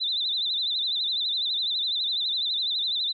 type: tone with vibrato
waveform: sine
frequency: 3785 Hz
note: A#7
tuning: 26 cents sharp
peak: -24 dBFS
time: 0-3.13 s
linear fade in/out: 20 ms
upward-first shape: sine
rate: 12 Hz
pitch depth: 130 cents each way
effects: none